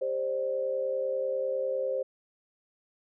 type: tone cluster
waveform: sine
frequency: 397.6 / 528 / 598 Hz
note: G4 / C5 / D5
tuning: +25 / +16 / +31 cents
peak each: -37 / -28 / -37 dBFS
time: 0.01-2.03 s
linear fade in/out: 10 ms
effects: none